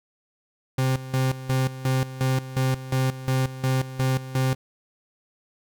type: tone with tremolo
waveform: 40% pulse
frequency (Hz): 130.81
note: C3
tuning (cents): 0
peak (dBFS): -19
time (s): 0.78-4.55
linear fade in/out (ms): 5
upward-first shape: square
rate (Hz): 2.8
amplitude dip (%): 80
effects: none